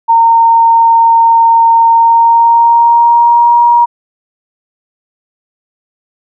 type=tone with pitch glide; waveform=sine; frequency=918 to 949.8 Hz; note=A#5 to A#5; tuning=-27 to +32 cents; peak=-3 dBFS; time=0.08-3.86 s; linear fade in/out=20 ms; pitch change=+59 cents; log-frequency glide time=1.86-3.64 s; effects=none